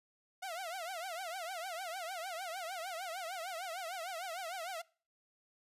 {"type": "tone with vibrato", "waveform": "sawtooth", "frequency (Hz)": 708, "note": "F5", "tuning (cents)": 23, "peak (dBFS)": -36, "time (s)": [0.42, 4.82], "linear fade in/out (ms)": 10, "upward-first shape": "triangle", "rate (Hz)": 6.6, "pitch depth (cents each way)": 200, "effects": ["noise-tail reverb RT60 0.4 s tail -23 dB re dry", "resampled to 32000 Hz"]}